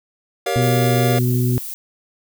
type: chord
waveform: square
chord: G half-diminished seventh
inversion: none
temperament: just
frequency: 392 / 470.4 / 564.5 / 705.6 Hz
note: G4 / Bb4 / Db5 / F5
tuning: 0 / +16 / +31 / +18 cents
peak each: -26 / -25 / -26 / -24 dBFS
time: 0.46-1.19 s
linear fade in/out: 5 ms
type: harmonic tone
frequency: 123.47 Hz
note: B2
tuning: in tune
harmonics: 1 / 2 / 3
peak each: -16 / -22 / -26 dBFS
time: 0.56-1.58 s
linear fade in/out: 0 ms
type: noise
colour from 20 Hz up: violet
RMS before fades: -30 dBFS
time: 0.62-1.74 s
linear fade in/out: 0 ms
effects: none